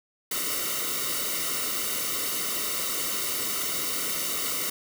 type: noise with comb filter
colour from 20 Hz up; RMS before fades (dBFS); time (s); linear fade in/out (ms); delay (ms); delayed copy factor
white; -29; 0.31-4.7; 5; 1.2; -0.85
effects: none